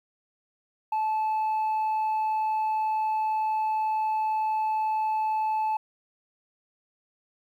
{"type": "tone", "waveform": "sine", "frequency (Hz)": 869, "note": "A5", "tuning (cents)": -22, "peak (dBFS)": -21, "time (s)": [0.92, 5.77], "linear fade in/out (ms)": 5, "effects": ["tanh soft clip ceiling -23 dBFS", "10-bit"]}